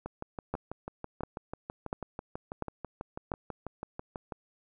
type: two click trains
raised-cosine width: 1 ms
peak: -18 / -23 dBFS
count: 5 / 27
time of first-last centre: 0.54-3.318 / 0.06-4.322 s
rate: 1.44 / 6.1 Hz
effects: none